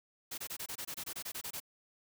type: noise bursts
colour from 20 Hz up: white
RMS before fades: -41 dBFS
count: 14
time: 0.31-1.602 s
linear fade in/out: 10 ms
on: 70 ms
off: 24 ms
effects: none